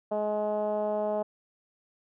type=tone with low-pass filter; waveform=10% pulse; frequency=210.9 Hz; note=G#3; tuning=27 cents sharp; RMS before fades=-29 dBFS; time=0.11-1.23 s; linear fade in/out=10 ms; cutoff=680 Hz; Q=3.6; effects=none